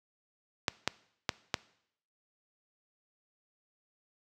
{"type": "clicks", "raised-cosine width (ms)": 0.2, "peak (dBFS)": -9, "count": 4, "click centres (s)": [0.682, 0.876, 1.292, 1.542], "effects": ["noise-tail reverb RT60 0.7 s tail -21 dB re dry", "high-pass 80 Hz 12 dB/octave"]}